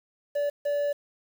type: tone bursts at uneven times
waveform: triangle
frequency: 578 Hz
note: D5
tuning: 28 cents flat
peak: -22 dBFS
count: 2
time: 0.35-0.5 / 0.65-0.93 s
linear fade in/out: 10 ms
effects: 8-bit